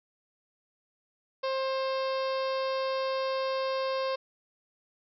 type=harmonic tone with a mistuned harmonic; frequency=530 Hz; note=C5; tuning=22 cents sharp; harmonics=1 / 2 / 3 / 4 / 5 / 6 / 7 / 8 / 9 / 10; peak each=-29 / -34 / -44 / -47 / -44 / -48 / -46 / -48 / -45 / -52 dBFS; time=1.43-4.16 s; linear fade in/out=10 ms; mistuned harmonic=10; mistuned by=+33 cents; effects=none